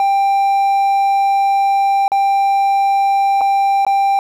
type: tone with dropouts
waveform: triangle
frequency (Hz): 790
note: G5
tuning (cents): +13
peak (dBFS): -9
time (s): 0-4.19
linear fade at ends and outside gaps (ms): 1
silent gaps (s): 2.08-2.118 / 3.41-3.414 / 3.85-3.866
effects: 8-bit